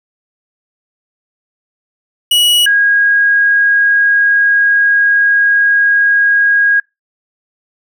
45% pulse / sine tone pair in turn, 2920 / 1638.8 Hz, F#7 / G#6, -24 / -24 cents, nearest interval minor seventh, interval 1000 cents, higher first, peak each -7 dBFS, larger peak neither, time 2.31-2.66 / 2.66-6.8 s, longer second, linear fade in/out 5 ms, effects noise-tail reverb RT60 0.2 s tail -25 dB re dry

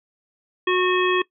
harmonic tone, 365.3 Hz, F#4, 22 cents flat, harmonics 1 / 3 / 5 / 7 / 9, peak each -19 / -24 / -26 / -27 / -29 dBFS, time 0.67-1.22 s, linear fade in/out 5 ms, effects noise-tail reverb RT60 0.1 s tail -20 dB re dry

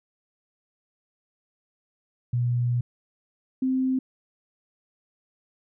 sine tone pair in turn, 121.5 / 260.3 Hz, B2 / C4, -28 / -9 cents, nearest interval octave + minor second, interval 1319 cents, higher second, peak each -21 dBFS, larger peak neither, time 2.33-2.81 / 3.62-3.99 s, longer first, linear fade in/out 5 ms, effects none

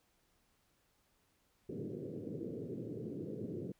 white band-pass noise, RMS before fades -43 dBFS, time 1.69-3.72 s, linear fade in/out 2 ms, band 100 to 460 Hz, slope 48 dB/octave, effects pink hiss -75 dBFS RMS until 3.79 s

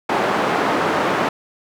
white band-pass noise, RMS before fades -19 dBFS, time 0.09-1.29 s, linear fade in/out 5 ms, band 200 to 1100 Hz, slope 12 dB/octave, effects none

